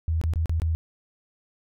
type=tone with dropouts; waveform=sine; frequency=81 Hz; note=E2; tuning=30 cents flat; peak=-21 dBFS; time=0.08-0.75 s; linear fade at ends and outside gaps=0 ms; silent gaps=0.214-0.238 / 0.336-0.358 / 0.458-0.495 / 0.599-0.619 s; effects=none